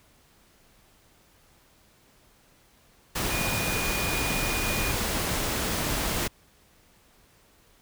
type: tone in noise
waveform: sine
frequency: 2448 Hz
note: D#7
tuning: 29 cents flat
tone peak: -32 dBFS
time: 3.3-4.92 s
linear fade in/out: 10 ms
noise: pink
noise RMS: -28 dBFS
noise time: 3.15-6.28 s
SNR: -7 dB
effects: pink hiss -60 dBFS RMS until 7.81 s